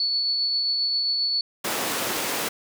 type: tone with tremolo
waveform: sine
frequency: 4435 Hz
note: C#8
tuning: in tune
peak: -20 dBFS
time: 0-1.41 s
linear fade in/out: 2 ms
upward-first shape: triangle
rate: 7.5 Hz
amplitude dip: 25%
type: high-pass noise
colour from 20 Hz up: pink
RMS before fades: -27 dBFS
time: 1.64-2.49 s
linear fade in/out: 10 ms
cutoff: 290 Hz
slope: 12 dB/octave
effects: none